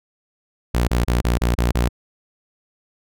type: tone bursts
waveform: sawtooth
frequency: 59.6 Hz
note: A#1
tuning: 39 cents sharp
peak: -12 dBFS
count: 7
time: 0.74-1.888 s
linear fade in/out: 10 ms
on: 140 ms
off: 28 ms
effects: none